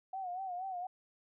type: tone with vibrato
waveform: sine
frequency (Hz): 740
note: F#5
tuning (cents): 0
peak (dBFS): -37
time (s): 0.13-0.87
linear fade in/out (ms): 5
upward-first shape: sine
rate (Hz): 4.2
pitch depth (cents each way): 83
effects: none